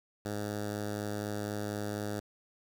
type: tone with notch filter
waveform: 10% pulse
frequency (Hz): 104.1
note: G#2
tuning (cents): +5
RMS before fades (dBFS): -36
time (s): 0.25-2.2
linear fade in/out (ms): 5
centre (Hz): 2500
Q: 1.4
effects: 9-bit